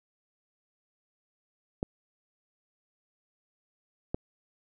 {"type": "clicks", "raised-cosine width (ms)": 2, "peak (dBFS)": -16, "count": 2, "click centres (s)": [1.829, 4.145], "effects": []}